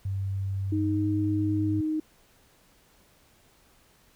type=tone with pitch glide; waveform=sine; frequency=97.2 to 100.69 Hz; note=G2 to G2; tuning=-14 to +47 cents; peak=-27 dBFS; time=0.05-1.81 s; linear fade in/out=5 ms; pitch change=+61 cents; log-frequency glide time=0.88-1.03 s
type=tone; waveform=sine; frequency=311.1 Hz; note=D#4; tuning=in tune; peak=-25 dBFS; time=0.72-2 s; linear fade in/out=5 ms
effects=pink hiss -61 dBFS RMS until 4.15 s